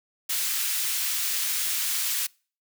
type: high-pass noise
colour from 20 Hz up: white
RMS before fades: -27 dBFS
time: 0.29-2.27 s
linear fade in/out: 10 ms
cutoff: 1800 Hz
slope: 12 dB/octave
effects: noise-tail reverb RT60 0.4 s tail -26 dB re dry